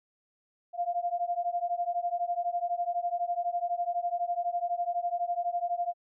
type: beating tone pair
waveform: sine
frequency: 693 / 705 Hz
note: F5 / F5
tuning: -14 / +16 cents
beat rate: 12 Hz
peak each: -31 dBFS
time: 0.73-5.94 s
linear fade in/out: 50 ms
effects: none